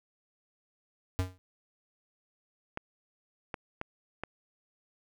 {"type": "tone with exponential decay", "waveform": "square", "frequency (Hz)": 92.1, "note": "F#2", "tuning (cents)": -7, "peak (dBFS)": -24, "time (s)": [1.19, 1.38], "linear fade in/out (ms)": 0, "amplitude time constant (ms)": 40}
{"type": "clicks", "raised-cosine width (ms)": 0.5, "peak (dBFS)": -20, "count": 4, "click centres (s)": [2.774, 3.542, 3.814, 4.236]}
{"effects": []}